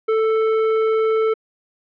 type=tone with hard clipping; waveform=sine; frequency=441.3 Hz; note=A4; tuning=5 cents sharp; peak=-17 dBFS; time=0.08-1.34 s; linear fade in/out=10 ms; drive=13 dB; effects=low-pass 2000 Hz 12 dB/octave